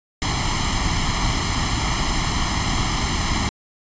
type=noise with comb filter; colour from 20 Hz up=pink; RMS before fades=-21 dBFS; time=0.22-3.49 s; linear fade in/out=0 ms; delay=0.97 ms; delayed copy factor=+0.8; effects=resampled to 16000 Hz